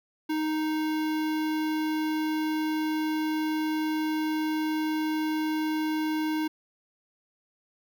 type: tone with notch filter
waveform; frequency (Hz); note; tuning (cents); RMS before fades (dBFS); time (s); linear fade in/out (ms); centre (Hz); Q
square; 311.1; D#4; 0; -28; 0.29-6.48; 10; 7900; 0.82
effects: none